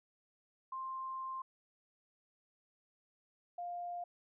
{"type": "tone pair in turn", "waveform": "sine", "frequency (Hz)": [1052, 702.1], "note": ["C6", "F5"], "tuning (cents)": [9, 9], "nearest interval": "perfect fifth", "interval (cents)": 700, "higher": "first", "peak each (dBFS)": [-39, -39], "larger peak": "neither", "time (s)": [[0.72, 1.42], [3.58, 4.04]], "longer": "first", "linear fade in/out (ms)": 5, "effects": []}